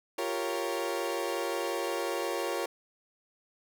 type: chord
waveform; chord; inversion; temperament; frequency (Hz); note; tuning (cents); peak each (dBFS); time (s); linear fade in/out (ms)
30% pulse; G half-diminished seventh; third; equal with one note detuned; 349.2 / 394.7 / 466.2 / 554.4; F4 / G4 / Bb4 / Db5; 0 / +12 / 0 / 0; -33 / -35 / -33 / -33; 0.18-2.66; 5
effects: none